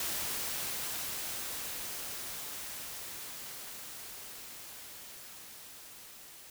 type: noise with level ramp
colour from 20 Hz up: white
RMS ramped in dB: -35 to -52 dBFS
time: 0-6.5 s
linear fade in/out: 2 ms
effects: none